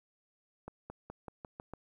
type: accelerating click train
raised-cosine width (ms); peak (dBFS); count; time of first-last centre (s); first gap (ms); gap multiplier
1; -29; 7; 0.68-1.736; 220; 0.91
effects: 11-bit

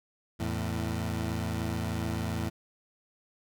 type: tone pair together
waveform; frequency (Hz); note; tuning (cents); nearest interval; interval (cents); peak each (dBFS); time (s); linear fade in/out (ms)
20% pulse; 83.1 / 109.99; E2 / A2; +15 / 0; perfect fourth; 485; -28; 0.39-2.5; 20
effects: none

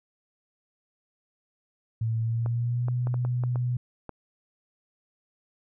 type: tone with pitch glide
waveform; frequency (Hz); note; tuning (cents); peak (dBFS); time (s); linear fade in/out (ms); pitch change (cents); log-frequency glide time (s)
sine; 113 to 123.23; A2 to B2; +47 to -3; -24; 2.01-3.77; 5; +150; 2.19-2.91
type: clicks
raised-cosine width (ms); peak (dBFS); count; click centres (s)
1; -23; 8; 2.461 / 2.884 / 3.071 / 3.142 / 3.25 / 3.437 / 3.558 / 4.093
effects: none

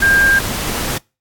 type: tone in noise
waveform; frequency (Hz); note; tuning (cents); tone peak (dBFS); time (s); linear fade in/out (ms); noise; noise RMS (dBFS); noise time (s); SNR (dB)
sine; 1600; G6; +35; -9; 0.02-0.39; 5; pink; -21; 0-0.98; +9
effects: noise-tail reverb RT60 0.3 s tail -26 dB re dry + AAC 64 kbps

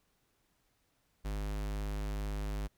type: tone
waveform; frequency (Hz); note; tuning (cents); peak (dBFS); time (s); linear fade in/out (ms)
square; 51.1; G#1; -27; -35; 1.24-2.68; 20
effects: pink hiss -75 dBFS RMS until 2.77 s

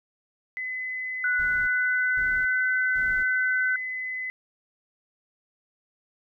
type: tone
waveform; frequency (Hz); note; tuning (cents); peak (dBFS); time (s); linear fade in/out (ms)
sine; 2022; B6; +40; -29; 0.57-4.3; 0
type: tone with pitch glide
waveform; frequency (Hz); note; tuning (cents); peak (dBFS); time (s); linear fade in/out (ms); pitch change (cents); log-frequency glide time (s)
sine; 1480 to 1517.2; F#6 to F#6; 0 to +43; -22; 1.24-3.76; 2; +43; 1.45-2.68
type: noise bursts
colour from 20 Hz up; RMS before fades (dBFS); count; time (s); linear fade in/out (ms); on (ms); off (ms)
brown; -42; 3; 1.39-3.23; 5; 280; 500
effects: none

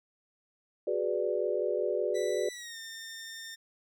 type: chord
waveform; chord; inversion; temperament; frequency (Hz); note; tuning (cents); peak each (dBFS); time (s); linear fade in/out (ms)
sine; G# half-diminished seventh; third; equal; 370 / 415.3 / 493.9 / 587.3; F#4 / G#4 / B4 / D5; 0 / 0 / 0 / 0; -33; 0.87-2.49; 5
type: tone with pitch glide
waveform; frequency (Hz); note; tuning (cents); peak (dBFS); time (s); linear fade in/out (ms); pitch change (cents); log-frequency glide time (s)
15% pulse; 1975.5 to 1811.5; B6 to A6; 0 to +50; -35; 2.14-3.56; 20; -150; 2.51-2.78
effects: none

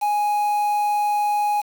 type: tone with quantisation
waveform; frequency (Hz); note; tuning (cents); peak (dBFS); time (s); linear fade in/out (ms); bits
triangle; 830.6; G#5; 0; -16; 0.01-1.62; 20; 6
effects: none

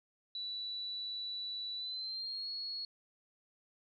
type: tone with pitch glide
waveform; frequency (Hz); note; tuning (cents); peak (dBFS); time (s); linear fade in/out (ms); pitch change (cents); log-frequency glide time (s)
sine; 3951 to 4334; B7 to C#8; 0 to -40; -38; 0.35-2.85; 2; +160; 1.76-2.49
effects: none

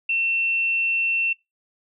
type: tone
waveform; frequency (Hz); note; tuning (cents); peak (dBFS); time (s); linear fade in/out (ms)
sine; 2700; E7; +41; -20; 0.09-1.33; 5
effects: noise-tail reverb RT60 0.2 s tail -22 dB re dry

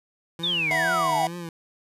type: tone with vibrato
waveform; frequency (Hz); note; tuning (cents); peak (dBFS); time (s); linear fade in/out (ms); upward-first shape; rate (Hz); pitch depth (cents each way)
25% pulse; 164.6; E3; -2; -29; 0.39-1.49; 2; triangle; 2.3; 130
type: exponential sweep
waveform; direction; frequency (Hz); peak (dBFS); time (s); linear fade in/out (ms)
sine; down; 3729 to 731; -22; 0.43-1.26; 10
type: chord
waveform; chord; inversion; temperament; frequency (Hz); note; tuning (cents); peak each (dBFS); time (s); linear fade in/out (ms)
square; E suspended second; none; equal with one note detuned; 659.3 / 740 / 973; E5 / F#5 / B5; 0 / 0 / -26; -29 / -30 / -32; 0.71-1.27; 0
effects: resampled to 32000 Hz

